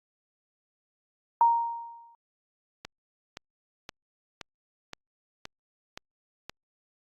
sine tone with exponential decay, 932.3 Hz, A#5, in tune, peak -15 dBFS, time 1.41-2.15 s, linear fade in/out 1 ms, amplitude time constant 160 ms
click train, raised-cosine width 0.2 ms, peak -20 dBFS, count 8, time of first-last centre 2.85-6.496 s, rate 1.92 Hz
effects Opus 48 kbps

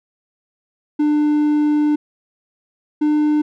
triangle tone pair in turn, 298.4 / 300.6 Hz, D4 / D4, +28 / +40 cents, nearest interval unison, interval 12 cents, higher second, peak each -11 dBFS, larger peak neither, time 0.99-1.96 / 3.01-3.42 s, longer first, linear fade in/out 10 ms, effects none

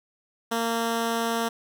10% pulse tone, 230 Hz, A#3, 23 cents flat, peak -16 dBFS, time 0.51-1.49 s, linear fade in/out 10 ms, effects none

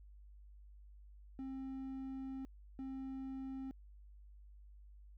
triangle tone bursts at uneven times, 265.7 Hz, C4, 27 cents sharp, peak -40 dBFS, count 2, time 1.39-2.45 / 2.79-3.71 s, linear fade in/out 0 ms, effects added 50 Hz sine -55 dBFS peak until 5.17 s

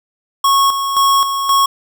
square tone with tremolo, 1100 Hz, C#6, 14 cents flat, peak -10 dBFS, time 0.44-1.66 s, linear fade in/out 5 ms, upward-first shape square, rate 1.9 Hz, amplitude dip 55%, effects none

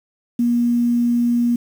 sine tone with quantisation, 238.8 Hz, A#3, 42 cents sharp, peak -14 dBFS, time 0.39-1.56 s, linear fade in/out 5 ms, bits 7, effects none

